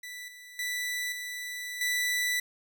sawtooth tone with level steps, 1975.5 Hz, B6, in tune, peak -36 / -43 / -27 / -32 / -23 dBFS, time 0.03-2.4 s, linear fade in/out 5 ms, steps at 0.28 / 0.59 / 1.12 / 1.81 s, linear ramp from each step 2 ms, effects none

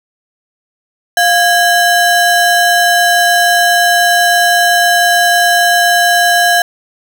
square ring-modulated tone, 1174.7 Hz, D6, in tune, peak -5 dBFS, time 1.17-6.62 s, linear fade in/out 2 ms, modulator 474 Hz, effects none

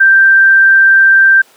sine tone, 1571 Hz, G6, 3 cents sharp, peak -3 dBFS, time 0-1.42 s, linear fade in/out 10 ms, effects pink hiss -45 dBFS RMS until 1.56 s + high-pass 400 Hz 12 dB/octave

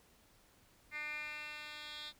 10% pulse tone with band-pass filter sweep, 300 Hz, D4, 37 cents sharp, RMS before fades -45 dBFS, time 0.91-2.13 s, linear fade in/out 50 ms, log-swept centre 2200 to 3500 Hz, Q 9.5, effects pink hiss -67 dBFS RMS until 2.19 s

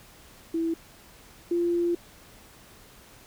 sine tone pair in turn, 329.6 / 345.1 Hz, E4 / F4, 0 / -21 cents, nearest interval minor second, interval 79 cents, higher second, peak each -24 / -22 dBFS, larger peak second, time 0.54-0.74 / 1.51-1.95 s, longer second, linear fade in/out 5 ms, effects pink hiss -52 dBFS RMS until 3.26 s

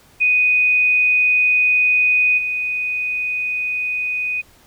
sine tone with level steps, 2489 Hz, D#7, in tune, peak -12 / -19 dBFS, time 0.2-4.42 s, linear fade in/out 20 ms, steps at 2.37 s, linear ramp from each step 20 ms, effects pink hiss -51 dBFS RMS until 4.66 s

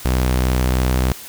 sawtooth tone with pitch glide, 63.2 to 63.57 Hz, B1 to C2, +41 to -49 cents, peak -11 dBFS, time 0.05-1.12 s, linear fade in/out 0 ms, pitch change +10 cents, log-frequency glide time 0.78-0.91 s, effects white hiss -36 dBFS RMS until 1.28 s

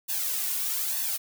blue noise with flanger, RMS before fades -29 dBFS, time 0.08-1.18 s, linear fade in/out 20 ms, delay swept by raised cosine 1.1 to 2.8 ms, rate 1.1 Hz, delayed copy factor +0.95, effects none

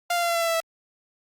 sawtooth tone with pitch steps, 698.5 / 692.5 / 686.5 / 680.6 / 674.7 / 668.9 / 663.1 / 657.4 Hz, F5 / F5 / F5 / F5 / E5 / E5 / E5 / E5, 0 / -15 / -30 / -45 / +40 / +25 / +10 / -5 cents, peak -18 dBFS, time 0.1-0.604 s, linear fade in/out 5 ms, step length 63 ms, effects Opus 48 kbps

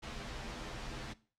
pink noise with comb filter, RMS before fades -43 dBFS, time 0.02-1.14 s, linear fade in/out 20 ms, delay 11 ms, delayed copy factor -1, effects noise-tail reverb RT60 0.4 s tail -19 dB re dry + low-pass 5000 Hz 12 dB/octave

